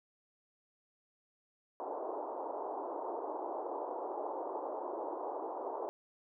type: band-pass noise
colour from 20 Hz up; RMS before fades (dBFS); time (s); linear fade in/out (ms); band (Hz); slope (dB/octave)
white; -40; 1.8-5.89; 0; 320 to 970; 48
effects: none